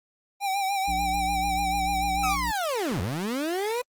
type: tone with vibrato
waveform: square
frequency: 783 Hz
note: G5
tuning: 2 cents flat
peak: -25 dBFS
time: 0.4-2.37 s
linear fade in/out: 50 ms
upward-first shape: sine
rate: 6.8 Hz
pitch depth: 54 cents each way
type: harmonic tone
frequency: 59 Hz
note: A#1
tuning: 22 cents sharp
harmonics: 1 / 3 / 5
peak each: -32 / -37 / -39 dBFS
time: 0.87-2.52 s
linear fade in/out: 20 ms
type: linear two-way sweep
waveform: 30% pulse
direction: down then up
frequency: 1324 to 79.2 to 505 Hz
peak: -23 dBFS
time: 2.23-3.82 s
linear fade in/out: 10 ms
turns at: 3.01 s
effects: Opus 24 kbps